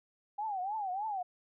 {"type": "tone with vibrato", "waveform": "sine", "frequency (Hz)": 800, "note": "G5", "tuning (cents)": 35, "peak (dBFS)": -33, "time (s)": [0.38, 1.23], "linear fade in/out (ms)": 10, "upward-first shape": "triangle", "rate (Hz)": 3.3, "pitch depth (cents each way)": 200, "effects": []}